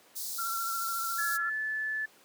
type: high-pass noise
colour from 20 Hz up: white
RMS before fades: -37 dBFS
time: 0.15-1.38 s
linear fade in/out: 20 ms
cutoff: 4000 Hz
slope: 48 dB/octave
type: tone with vibrato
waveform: sine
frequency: 1359 Hz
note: F6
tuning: 48 cents flat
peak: -32 dBFS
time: 0.38-1.5 s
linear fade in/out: 10 ms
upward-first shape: triangle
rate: 14 Hz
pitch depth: 37 cents each way
type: tone with pitch glide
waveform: sine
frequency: 1694 to 1738.6 Hz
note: G#6 to A6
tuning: +34 to -21 cents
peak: -30 dBFS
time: 1.18-2.06 s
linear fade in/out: 10 ms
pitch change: +45 cents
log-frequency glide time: 1.37-1.47 s
effects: pink hiss -59 dBFS RMS until 2.24 s + high-pass 300 Hz 12 dB/octave